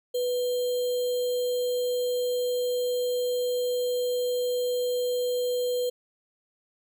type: tone with sample-and-hold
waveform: sine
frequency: 493.9 Hz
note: B4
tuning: in tune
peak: -24 dBFS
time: 0.14-5.9 s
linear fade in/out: 10 ms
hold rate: 3675 Hz
effects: none